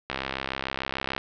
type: click train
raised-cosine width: 0.3 ms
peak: -12 dBFS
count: 73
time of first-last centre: 0.1-1.179 s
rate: 66.7 Hz
effects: low-pass 5000 Hz 12 dB/octave